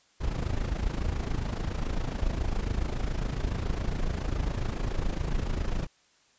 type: noise with amplitude modulation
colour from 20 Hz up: brown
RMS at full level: -26 dBFS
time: 0.2-5.87 s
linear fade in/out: 20 ms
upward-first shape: sine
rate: 27.2 Hz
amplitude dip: 70%
effects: white hiss -64 dBFS RMS until 6.38 s + resampled to 16000 Hz